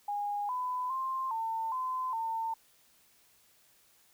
sine tone with pitch steps, 820 / 1003 / 1052 / 899 / 1025 / 902 Hz, G#5 / B5 / C6 / A5 / C6 / A5, -22 / +26 / +9 / +37 / -36 / +43 cents, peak -31 dBFS, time 0.08-2.54 s, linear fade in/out 5 ms, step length 410 ms, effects white hiss -65 dBFS RMS until 4.13 s

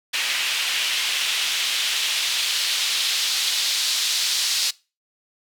white noise with band-pass filter sweep, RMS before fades -23 dBFS, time 0.13-4.71 s, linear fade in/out 10 ms, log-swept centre 2700 to 4300 Hz, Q 1.7, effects noise-tail reverb RT60 0.3 s tail -22 dB re dry

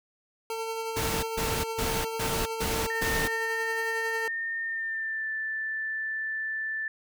25% pulse tone with tremolo, 450.3 Hz, A4, 40 cents sharp, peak -26 dBFS, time 0.5-4.28 s, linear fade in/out 2 ms, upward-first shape sine, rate 11 Hz, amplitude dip 30%
pink noise bursts, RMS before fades -30 dBFS, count 6, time 0.96-3.28 s, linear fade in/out 10 ms, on 270 ms, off 140 ms
sine tone with pitch glide, 1822 to 1762 Hz, A#6 to A6, -40 to +2 cents, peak -29 dBFS, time 2.9-6.88 s, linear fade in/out 2 ms, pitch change -58 cents, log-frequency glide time 4.63-5.28 s
effects none

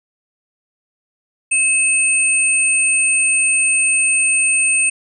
sine tone pair together, 2591 / 8715 Hz, E7 / C#9, -30 / -30 cents, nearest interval octave + major sixth, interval 2100 cents, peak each -15 dBFS, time 1.51-4.9 s, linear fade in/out 10 ms, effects none

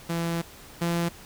sawtooth tone pair in turn, 168.1 / 170.35 Hz, E3 / F3, +34 / -43 cents, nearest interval unison, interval 23 cents, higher second, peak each -22 / -20 dBFS, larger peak second, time 0.09-0.42 / 0.81-1.09 s, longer first, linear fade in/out 10 ms, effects pink hiss -47 dBFS RMS until 1.25 s

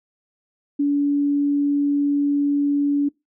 sine tone, 286.2 Hz, D4, 45 cents flat, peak -16 dBFS, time 0.79-3.09 s, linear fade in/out 10 ms, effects noise-tail reverb RT60 0.2 s tail -23 dB re dry

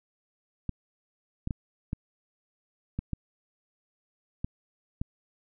clicks, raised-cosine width 5 ms, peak -18 dBFS, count 8, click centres 0.693 / 1.474 / 1.508 / 1.931 / 2.99 / 3.133 / 4.445 / 5.015 s, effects none

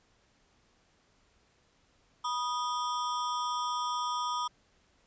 square ring-modulated tone, 1108.7 Hz, C#6, in tune, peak -28 dBFS, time 2.24-4.48 s, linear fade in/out 10 ms, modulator 132 Hz, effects pink hiss -68 dBFS RMS until 5.06 s + resampled to 16000 Hz

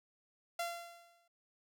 sawtooth tone with exponential decay, 686 Hz, F5, 31 cents flat, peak -30 dBFS, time 0.59-1.28 s, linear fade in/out 5 ms, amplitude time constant 150 ms, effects none

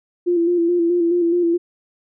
sine tone with vibrato, 344.4 Hz, F4, 24 cents flat, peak -14 dBFS, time 0.26-1.58 s, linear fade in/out 20 ms, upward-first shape square, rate 4.7 Hz, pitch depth 36 cents each way, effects none

